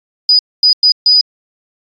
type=tone bursts at uneven times; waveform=sine; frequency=4956 Hz; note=D#8; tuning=8 cents flat; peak=-5 dBFS; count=4; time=0.29-0.39 / 0.63-0.73 / 0.83-0.92 / 1.06-1.21 s; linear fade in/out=2 ms; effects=AAC 32 kbps